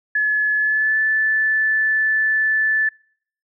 sine tone with pitch glide, 1709 to 1748.9 Hz, G#6 to A6, +49 to -11 cents, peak -15 dBFS, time 0.15-2.89 s, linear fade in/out 5 ms, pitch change +40 cents, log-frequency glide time 0.56-0.99 s, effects noise-tail reverb RT60 0.6 s tail -26 dB re dry

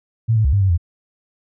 sine tone with pitch steps, 113.7 / 109.1 / 68 / 99.9 / 96.1 / 85.2 Hz, A#2 / A2 / C#2 / G2 / G2 / F2, -43 / -14 / -33 / +33 / -34 / -42 cents, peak -12 dBFS, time 0.28-0.778 s, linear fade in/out 20 ms, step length 83 ms, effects none

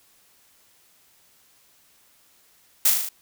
blue noise with echo, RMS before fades -17 dBFS, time 2.85-2.9 s, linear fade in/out 5 ms, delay 38 ms, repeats 5, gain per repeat -3 dB, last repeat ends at 3.09 s, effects white hiss -59 dBFS RMS until 3.21 s

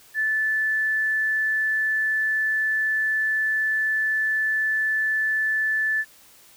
sine tone, 1748 Hz, A6, 12 cents flat, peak -20 dBFS, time 0.14-6.05 s, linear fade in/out 50 ms, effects white hiss -52 dBFS RMS until 6.56 s

